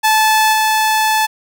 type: tone with level steps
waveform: sawtooth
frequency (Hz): 870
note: A5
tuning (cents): -20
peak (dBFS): -6 / -8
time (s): 0.03-1.27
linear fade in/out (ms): 20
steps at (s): 0.52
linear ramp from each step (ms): 20
effects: none

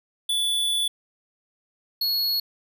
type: tone pair in turn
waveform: square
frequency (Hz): 3457 / 4340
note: A7 / C#8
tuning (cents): -31 / -37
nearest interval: major third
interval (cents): 394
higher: second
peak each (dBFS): -22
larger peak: neither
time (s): 0.29-0.88 / 2.01-2.4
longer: first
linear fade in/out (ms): 5
effects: none

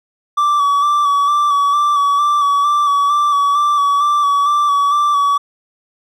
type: tone with vibrato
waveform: triangle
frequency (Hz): 1155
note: D6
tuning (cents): -29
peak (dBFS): -9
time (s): 0.37-5.38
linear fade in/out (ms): 10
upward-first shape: square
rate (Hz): 2.2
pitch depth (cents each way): 28
effects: none

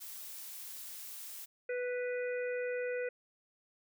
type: noise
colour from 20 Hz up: blue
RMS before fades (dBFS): -46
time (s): 0-1.46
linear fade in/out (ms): 20
type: harmonic tone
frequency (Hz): 493.9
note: B4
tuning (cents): 0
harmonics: 1 / 3 / 4 / 5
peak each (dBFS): -34 / -44 / -46 / -48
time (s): 1.69-3.09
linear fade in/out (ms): 5
effects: none

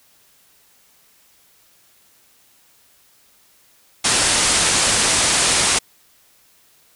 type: low-pass noise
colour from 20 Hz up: white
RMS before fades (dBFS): -17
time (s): 4.04-5.79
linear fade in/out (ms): 10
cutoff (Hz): 10000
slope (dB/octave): 96
effects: white hiss -55 dBFS RMS until 6.95 s

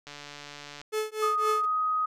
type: click train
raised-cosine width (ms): 0.2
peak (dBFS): -25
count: 109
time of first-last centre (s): 0.07-0.815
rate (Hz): 145
type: tone with tremolo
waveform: 45% pulse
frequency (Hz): 432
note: A4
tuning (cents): -32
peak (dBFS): -25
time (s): 0.92-1.66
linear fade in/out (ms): 20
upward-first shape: triangle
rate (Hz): 3.9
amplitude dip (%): 100
type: tone with pitch glide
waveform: sine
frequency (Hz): 1244.5 to 1254.6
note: D#6 to D#6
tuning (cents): 0 to +14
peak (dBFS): -24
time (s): 1.22-2.06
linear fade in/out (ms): 10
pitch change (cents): +14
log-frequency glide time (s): 1.44-1.77
effects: resampled to 32000 Hz

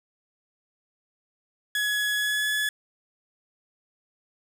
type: tone with pitch glide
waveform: 30% pulse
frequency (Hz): 1686 to 1706.6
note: G#6 to G#6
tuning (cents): +26 to +47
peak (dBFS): -21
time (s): 1.75-2.69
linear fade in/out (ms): 2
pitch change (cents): +21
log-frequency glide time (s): 2.16-2.48
effects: none

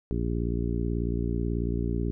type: harmonic tone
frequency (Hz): 58.27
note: A#1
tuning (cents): 0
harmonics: 1 / 2 / 3 / 4 / 5 / 6 / 7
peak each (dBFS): -29 / -32 / -34 / -35 / -36 / -37 / -37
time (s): 0.11-2.11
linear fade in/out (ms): 0
effects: none

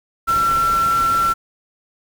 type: tone in noise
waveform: sine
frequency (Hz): 1352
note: E6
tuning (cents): +43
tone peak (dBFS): -14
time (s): 0.27-1.34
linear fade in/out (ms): 20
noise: pink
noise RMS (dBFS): -29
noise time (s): 0.27-1.34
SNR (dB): +12
effects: none

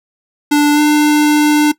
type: tone with pitch glide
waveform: square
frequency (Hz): 293.7 to 298.8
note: D4 to D4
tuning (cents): 0 to +30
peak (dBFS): -8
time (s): 0.51-1.72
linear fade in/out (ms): 10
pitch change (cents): +30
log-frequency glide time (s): 0.73-0.8
effects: noise-tail reverb RT60 0.1 s tail -18 dB re dry

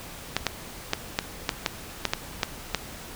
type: clicks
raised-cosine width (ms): 0.2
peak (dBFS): -5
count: 10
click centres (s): 0.366 / 0.467 / 0.934 / 1.189 / 1.492 / 1.662 / 2.053 / 2.135 / 2.432 / 2.747
effects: pink hiss -41 dBFS RMS until 3.15 s

